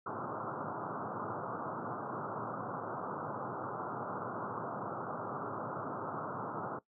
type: band-pass noise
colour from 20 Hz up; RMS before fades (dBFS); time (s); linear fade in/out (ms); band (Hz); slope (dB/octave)
white; -40; 0.06-6.79; 5; 100 to 1400; 96
effects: noise-tail reverb RT60 0.1 s tail -18 dB re dry